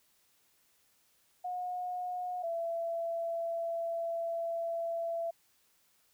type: tone pair in turn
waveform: sine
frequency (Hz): 723 / 670.7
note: F#5 / E5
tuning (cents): -40 / +30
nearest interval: minor second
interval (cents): 130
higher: first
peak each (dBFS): -34 / -32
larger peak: second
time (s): 1.44-2.43 / 2.43-5.31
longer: second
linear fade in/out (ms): 10
effects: white hiss -70 dBFS RMS until 6.13 s